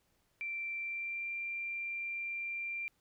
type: tone with pitch glide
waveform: sine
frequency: 2349 to 2371 Hz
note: D7 to D7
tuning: 0 to +16 cents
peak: -36 dBFS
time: 0.41-2.88 s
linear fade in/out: 0 ms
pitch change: +16 cents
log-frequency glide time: 0.79-1.31 s
effects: pink hiss -75 dBFS RMS until 3 s